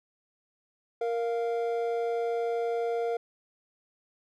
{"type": "tone pair together", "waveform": "triangle", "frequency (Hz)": [466.2, 697], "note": ["A#4", "F5"], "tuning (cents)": [0, -4], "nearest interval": "perfect fifth", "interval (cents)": 696, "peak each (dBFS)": [-26, -31], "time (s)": [1.01, 3.17], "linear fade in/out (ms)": 5, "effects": []}